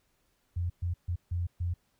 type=tone bursts at uneven times; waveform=sine; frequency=87.31 Hz; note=F2; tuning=in tune; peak=-28 dBFS; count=5; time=0.56-0.7 / 0.82-0.94 / 1.08-1.16 / 1.31-1.47 / 1.6-1.74 s; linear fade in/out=10 ms; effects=pink hiss -73 dBFS RMS until 1.99 s